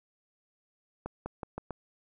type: accelerating click train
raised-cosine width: 1 ms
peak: -22 dBFS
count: 5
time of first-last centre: 1.06-1.707 s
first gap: 200 ms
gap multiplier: 0.86
effects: none